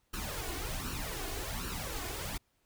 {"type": "noise with flanger", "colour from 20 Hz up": "pink", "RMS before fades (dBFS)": -38, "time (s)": [0.13, 2.38], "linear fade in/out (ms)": 10, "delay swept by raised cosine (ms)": [0.7, 2.8], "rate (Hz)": 1.3, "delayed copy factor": 0.7, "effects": ["pink hiss -75 dBFS RMS until 2.65 s"]}